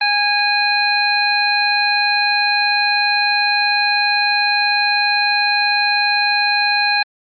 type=harmonic tone; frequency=823 Hz; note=G#5; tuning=16 cents flat; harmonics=1 / 2 / 3 / 5; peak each=-19 / -19 / -19 / -19 dBFS; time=0.01-7.03 s; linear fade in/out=5 ms; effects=Opus 32 kbps